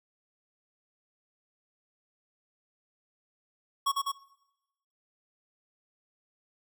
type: tone with echo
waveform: square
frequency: 1108.7 Hz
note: C#6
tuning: in tune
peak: -25 dBFS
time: 3.86-3.92 s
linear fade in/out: 10 ms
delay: 100 ms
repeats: 2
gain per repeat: -2 dB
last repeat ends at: 4.12 s
effects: noise-tail reverb RT60 0.9 s tail -20 dB re dry